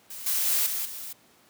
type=noise with level steps; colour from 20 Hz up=blue; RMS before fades=-39 / -26 / -24 / -30 / -38 dBFS; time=0.1-1.13 s; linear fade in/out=5 ms; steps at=0.26 / 0.46 / 0.66 / 0.85 s; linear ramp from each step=5 ms; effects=pink hiss -59 dBFS RMS until 1.49 s + high-pass 150 Hz 12 dB/octave